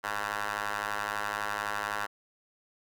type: ring-modulated tone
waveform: 10% pulse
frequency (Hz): 103.83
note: G#2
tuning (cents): 0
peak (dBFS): -20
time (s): 0.03-2.07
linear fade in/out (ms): 20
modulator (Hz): 1240
effects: none